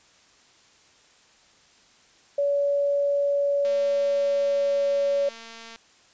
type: tone with pitch glide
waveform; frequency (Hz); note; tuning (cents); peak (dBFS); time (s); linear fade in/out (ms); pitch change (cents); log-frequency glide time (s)
sine; 568 to 563.1; C#5 to C#5; +42 to +27; -20; 2.38-5.29; 5; -15; 3.14-4.89
type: click train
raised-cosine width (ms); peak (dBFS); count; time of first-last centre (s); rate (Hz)
0.2; -26; 482; 3.65-5.76; 228
effects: white hiss -57 dBFS RMS until 6.13 s + resampled to 16000 Hz